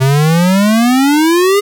square exponential sweep, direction up, 129.6 to 415.3 Hz, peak -8 dBFS, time 0-1.61 s, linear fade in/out 20 ms, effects none

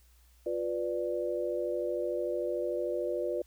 sine chord, B diminished, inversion second, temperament equal with one note detuned, 353.7 / 493.9 / 587.3 Hz, F4 / B4 / D5, +22 / 0 / 0 cents, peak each -34 dBFS, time 0.46-3.42 s, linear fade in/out 5 ms, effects added 60 Hz sine -59 dBFS peak until 3.46 s + white hiss -67 dBFS RMS until 3.46 s

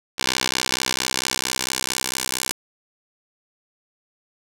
10% pulse tone with band-pass filter sweep, 64.4 Hz, C2, 27 cents flat, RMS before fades -25 dBFS, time 0.18-2.52 s, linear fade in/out 10 ms, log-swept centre 4500 to 8600 Hz, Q 0.91, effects 7-bit

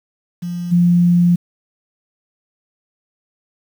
sine tone with level steps, 174.61 Hz, F3, in tune, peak -21 / -9 dBFS, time 0.42-1.36 s, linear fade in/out 10 ms, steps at 0.71 s, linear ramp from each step 20 ms, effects 7-bit

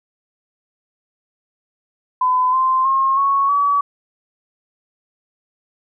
sine tone with pitch steps, 1011 / 1041.8 / 1073.6 / 1106.3 / 1140.1 Hz, B5 / C6 / C6 / C#6 / C#6, +40 / -8 / +44 / -4 / +48 cents, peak -13 dBFS, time 2.21-3.81 s, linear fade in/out 5 ms, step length 320 ms, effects none

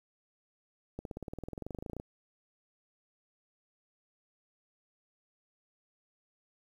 accelerating click train, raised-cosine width 2 ms, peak -26 dBFS, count 23, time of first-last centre 0.99-1.999 s, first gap 62 ms, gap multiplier 0.97, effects 10-bit

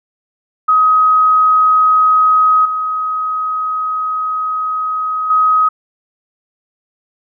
sine tone with level steps, 1263 Hz, D#6, 26 cents sharp, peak -7 / -15 / -8 dBFS, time 0.68-5.69 s, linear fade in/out 10 ms, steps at 2.65 / 5.3 s, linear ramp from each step 5 ms, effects none

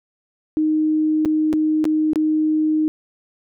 sine tone with dropouts, 310 Hz, D#4, 6 cents flat, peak -15 dBFS, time 0.57-2.88 s, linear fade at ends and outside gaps 0 ms, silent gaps 1.25-1.257 / 1.529-1.536 / 1.842-1.853 / 2.133-2.158 s, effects none

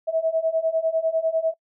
sine beating tone pair, 642 / 652 Hz, E5 / E5, -46 / -19 cents, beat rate 10 Hz, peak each -24 / -22 dBFS, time 0.07-1.54 s, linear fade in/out 20 ms, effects noise-tail reverb RT60 0.1 s tail -25 dB re dry

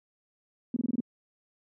sine tone bursts, 240.4 Hz, B3, 46 cents flat, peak -24 dBFS, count 6, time 0.74-1.003 s, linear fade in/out 2 ms, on 23 ms, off 25 ms, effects high-pass 150 Hz 12 dB/octave

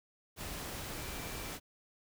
sine tone in noise, 2344 Hz, D7, 4 cents flat, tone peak -53 dBFS, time 0.94-1.54 s, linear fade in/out 50 ms, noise pink, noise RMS -42 dBFS, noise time 0.36-1.6 s, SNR -14 dB, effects none

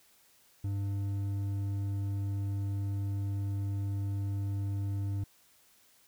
triangle tone with hard clipping, 99.5 Hz, G2, 26 cents sharp, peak -32 dBFS, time 0.64-5.24 s, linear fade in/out 5 ms, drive 9 dB, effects white hiss -64 dBFS RMS until 6.07 s

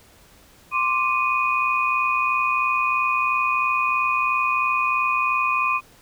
sine tone cluster, 1048 / 1171 / 2482 Hz, C6 / D6 / D#7, +2 / -5 / -5 cents, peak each -23 / -24 / -22 dBFS, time 0.71-5.81 s, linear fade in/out 50 ms, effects pink hiss -52 dBFS RMS until 6.01 s

